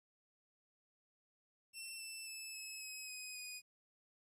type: tone with pitch steps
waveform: 15% pulse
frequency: 2694 / 2657 / 2620 / 2584 / 2549 / 2514 / 2479 Hz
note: E7 / E7 / E7 / E7 / D#7 / D#7 / D#7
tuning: +37 / +13 / -11 / -35 / +41 / +17 / -7 cents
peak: -39 dBFS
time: 1.73-3.62 s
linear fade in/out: 50 ms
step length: 270 ms
effects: resampled to 32000 Hz + 13-bit